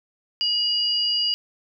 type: tone pair together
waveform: sine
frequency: 2896 / 4812 Hz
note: F#7 / D8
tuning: -38 / +41 cents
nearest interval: major sixth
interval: 879 cents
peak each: -23 / -22 dBFS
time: 0.41-1.34 s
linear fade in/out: 0 ms
effects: none